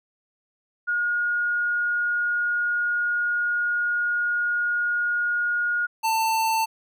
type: tone pair in turn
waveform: sine / square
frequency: 1435 / 892.2 Hz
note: F6 / A5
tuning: +47 / +24 cents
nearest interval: minor sixth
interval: 823 cents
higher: first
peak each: -21 dBFS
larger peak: neither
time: 0.87-5.87 / 6.03-6.66 s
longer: first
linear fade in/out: 20 ms
effects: none